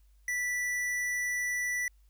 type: tone with tanh clipping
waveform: sine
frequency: 1968 Hz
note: B6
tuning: 7 cents flat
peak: -31 dBFS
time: 0.28-1.88 s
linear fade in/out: 2 ms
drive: 16 dB
effects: added 50 Hz sine -58 dBFS peak until 2.09 s + white hiss -75 dBFS RMS until 2.09 s